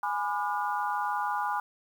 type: chord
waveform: sine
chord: G# diminished seventh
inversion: none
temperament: just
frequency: 830.6 / 996.7 / 1196.1 / 1435.3 Hz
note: G#5 / B5 / D6 / F6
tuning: 0 / +16 / +31 / +47 cents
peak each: -31 / -32 / -35 / -36 dBFS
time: 0.03-1.6 s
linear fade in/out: 2 ms
effects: 9-bit